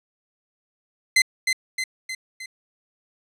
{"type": "tone with echo", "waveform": "sawtooth", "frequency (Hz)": 2059, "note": "C7", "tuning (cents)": -28, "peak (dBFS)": -10, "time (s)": [1.16, 1.22], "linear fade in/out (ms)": 5, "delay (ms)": 310, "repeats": 4, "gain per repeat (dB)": -5, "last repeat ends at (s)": 2.46, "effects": ["low-pass 10000 Hz 12 dB/octave"]}